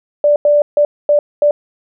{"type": "tone bursts at uneven times", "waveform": "sine", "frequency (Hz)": 587.3, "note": "D5", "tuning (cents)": 0, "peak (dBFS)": -7, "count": 5, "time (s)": [[0.24, 0.36], [0.45, 0.62], [0.77, 0.85], [1.09, 1.19], [1.42, 1.51]], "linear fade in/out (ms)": 2, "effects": []}